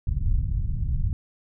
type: low-pass noise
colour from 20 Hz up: pink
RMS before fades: -24 dBFS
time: 0.07-1.13 s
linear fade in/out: 2 ms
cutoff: 130 Hz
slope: 24 dB/octave
effects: none

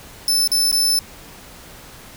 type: tone with dropouts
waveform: sawtooth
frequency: 5274 Hz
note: E8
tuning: in tune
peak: -12 dBFS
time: 0.28-0.99 s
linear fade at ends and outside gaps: 1 ms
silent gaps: 0.475-0.517 / 0.714-0.727 s
effects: pink hiss -41 dBFS RMS until 2.16 s

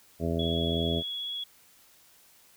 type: harmonic tone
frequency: 83 Hz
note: E2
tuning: 12 cents sharp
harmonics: 1 / 2 / 3 / 4 / 5 / 6 / 7 / 8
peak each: -32 / -32 / -33 / -37 / -34 / -41 / -38 / -37 dBFS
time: 0.19-1.03 s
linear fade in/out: 50 ms
type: tone with vibrato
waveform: sine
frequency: 3356 Hz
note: G#7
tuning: 17 cents sharp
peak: -32 dBFS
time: 0.39-1.44 s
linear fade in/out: 5 ms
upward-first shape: triangle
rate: 16 Hz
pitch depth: 15 cents each way
effects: white hiss -59 dBFS RMS until 2.56 s

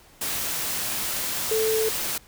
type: tone in noise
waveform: sine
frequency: 440 Hz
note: A4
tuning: in tune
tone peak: -21 dBFS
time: 1.51-1.89 s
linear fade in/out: 5 ms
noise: white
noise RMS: -28 dBFS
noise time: 0.21-2.18 s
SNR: +4 dB
effects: pink hiss -53 dBFS RMS until 2.27 s

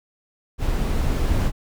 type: noise with level ramp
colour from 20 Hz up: brown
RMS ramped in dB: -22 to -19 dBFS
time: 0.58-1.52 s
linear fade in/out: 50 ms
effects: none

